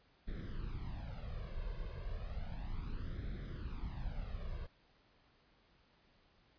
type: noise with flanger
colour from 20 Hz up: brown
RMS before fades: -42 dBFS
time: 0.27-4.67 s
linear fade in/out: 10 ms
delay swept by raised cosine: 0.53 to 1.93 ms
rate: 0.33 Hz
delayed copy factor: +0.95
effects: pink hiss -70 dBFS RMS until 6.58 s + resampled to 11025 Hz